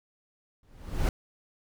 brown noise with exponential growth, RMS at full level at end -21 dBFS, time 0.63-1.09 s, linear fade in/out 2 ms, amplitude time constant 98 ms, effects none

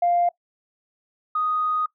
sine tone pair in turn, 698.5 / 1244.6 Hz, F5 / D#6, 0 / 0 cents, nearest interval minor seventh, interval 1000 cents, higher second, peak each -16 / -20 dBFS, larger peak first, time 0.02-0.29 / 1.35-1.86 s, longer second, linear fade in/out 5 ms, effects noise-tail reverb RT60 0.1 s tail -21 dB re dry + tanh soft clip ceiling -12 dBFS

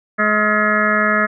harmonic tone with a mistuned harmonic, 212 Hz, G#3, 36 cents sharp, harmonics 1 / 2 / 3 / 5 / 6 / 7 / 8 / 9 / 10, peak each -21 / -27 / -21 / -30 / -19 / -23 / -18 / -24 / -27 dBFS, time 0.18-1.27 s, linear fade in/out 20 ms, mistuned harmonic 7, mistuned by -92 cents, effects none

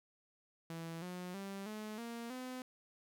sawtooth tone with pitch steps, 165.1 / 180.04 / 196.34 / 214.1 / 233.5 / 254.6 Hz, E3 / F#3 / G3 / A3 / A#3 / C4, +3 / -47 / +3 / -47 / +3 / -47 cents, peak -39 dBFS, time 0.7-2.62 s, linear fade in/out 2 ms, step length 320 ms, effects none

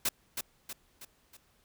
white noise with echo, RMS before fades -29 dBFS, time 0.05-0.09 s, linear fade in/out 5 ms, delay 320 ms, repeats 4, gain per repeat -6 dB, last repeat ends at 1.37 s, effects pink hiss -68 dBFS RMS until 1.64 s

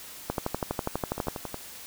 two click trains, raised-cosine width 1 ms, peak -19 / -13 dBFS, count 5 / 13, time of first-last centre 1.18-1.544 / 0.3-1.284 s, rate 11 / 12.2 Hz, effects white hiss -44 dBFS RMS until 1.86 s

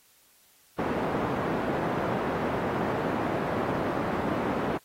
pink band-pass noise, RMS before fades -29 dBFS, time 0.78-4.78 s, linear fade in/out 10 ms, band 180 to 1100 Hz, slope 12 dB/octave, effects white hiss -61 dBFS RMS until 4.84 s + AAC 48 kbps

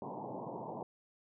white band-pass noise, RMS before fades -43 dBFS, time 0.02-0.83 s, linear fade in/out 2 ms, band 110 to 1000 Hz, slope 96 dB/octave, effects none

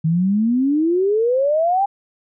sine exponential sweep, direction up, 155.4 to 815 Hz, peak -14 dBFS, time 0.04-1.86 s, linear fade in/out 10 ms, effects none

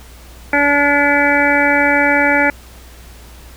harmonic tone, 287 Hz, D4, 40 cents flat, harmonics 1 / 2 / 3 / 5 / 6 / 7 / 8, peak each -18 / -18 / -18 / -18 / -18 / -18 / -18 dBFS, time 0.53-2.5 s, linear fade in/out 2 ms, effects added 60 Hz sine -37 dBFS peak until 3.56 s + pink hiss -42 dBFS RMS until 3.56 s

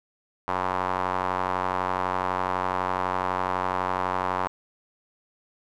square tone with band-pass filter, 46 Hz, F#1, 9 cents flat, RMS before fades -27 dBFS, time 0.48-4.48 s, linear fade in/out 0 ms, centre 1000 Hz, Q 2.8, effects none

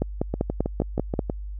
two click trains, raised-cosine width 2 ms, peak -12 / -9 dBFS, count 7 / 7, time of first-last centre 0.34-1.298 / 0.02-1.192 s, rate 6.26 / 5.12 Hz, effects added 50 Hz sine -31 dBFS peak until 1.59 s

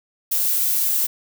violet noise with high-pass filter sweep, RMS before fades -20 dBFS, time 0.31-1.07 s, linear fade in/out 10 ms, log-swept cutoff 340 to 690 Hz, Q 1.6, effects none

